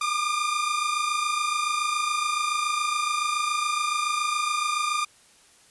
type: tone pair together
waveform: sawtooth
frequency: 1190.9 / 1218 Hz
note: D6 / D#6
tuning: +24 / -37 cents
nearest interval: unison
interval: 39 cents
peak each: -23 dBFS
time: 0.01-5.05 s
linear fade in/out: 5 ms
effects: white hiss -56 dBFS RMS until 5.7 s + resampled to 24000 Hz